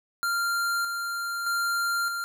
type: tone with tremolo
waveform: square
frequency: 1390 Hz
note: F6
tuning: 9 cents flat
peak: -25 dBFS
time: 0.23-2.24 s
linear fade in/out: 0 ms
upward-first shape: square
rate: 0.81 Hz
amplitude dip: 40%
effects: none